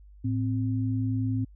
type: tone pair together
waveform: sine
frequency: 109.61 / 260.7 Hz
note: A2 / C4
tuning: -6 / -6 cents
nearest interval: octave + minor third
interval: 1500 cents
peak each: -26 / -29 dBFS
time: 0.24-1.45 s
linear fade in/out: 10 ms
effects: added 50 Hz sine -48 dBFS peak until 1.55 s